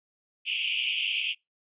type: band-pass noise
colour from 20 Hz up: white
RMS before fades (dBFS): -29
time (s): 0.45-1.35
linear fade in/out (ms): 50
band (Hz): 2400 to 3200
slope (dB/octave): 96
effects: noise-tail reverb RT60 0.2 s tail -26 dB re dry + resampled to 8000 Hz